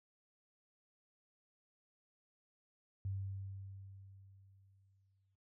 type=tone with exponential decay; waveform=sine; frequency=97.2 Hz; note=G2; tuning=14 cents flat; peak=-36 dBFS; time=3.05-5.35 s; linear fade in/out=0 ms; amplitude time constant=500 ms; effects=noise-tail reverb RT60 0.1 s tail -19 dB re dry + high-pass 60 Hz 12 dB/octave